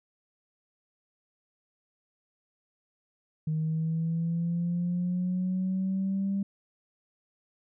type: linear sweep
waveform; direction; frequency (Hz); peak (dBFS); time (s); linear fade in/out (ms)
sine; up; 155.56 to 198.1; -25; 3.47-6.43; 5
effects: tanh soft clip ceiling -22 dBFS